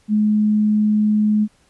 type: tone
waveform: sine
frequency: 211.9 Hz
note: G#3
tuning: 35 cents sharp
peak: -13 dBFS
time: 0.08-1.48 s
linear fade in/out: 50 ms
effects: pink hiss -58 dBFS RMS until 1.69 s + resampled to 24000 Hz